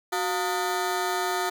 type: ring-modulated tone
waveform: 20% pulse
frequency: 539 Hz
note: C#5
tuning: 49 cents flat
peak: -17 dBFS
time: 0.12-1.5 s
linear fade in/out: 10 ms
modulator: 169 Hz
effects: none